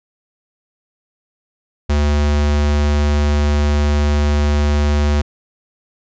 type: tone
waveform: square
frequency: 73.42 Hz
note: D2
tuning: in tune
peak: -13 dBFS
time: 1.89-5.22 s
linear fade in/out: 10 ms
effects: resampled to 16000 Hz